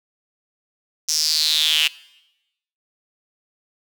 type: tone with high-pass filter sweep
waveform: square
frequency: 77.3 Hz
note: D#2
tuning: 11 cents flat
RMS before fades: -19 dBFS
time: 1.08-1.88 s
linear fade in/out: 10 ms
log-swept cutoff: 5800 to 2800 Hz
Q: 6.9
effects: noise-tail reverb RT60 0.9 s tail -20 dB re dry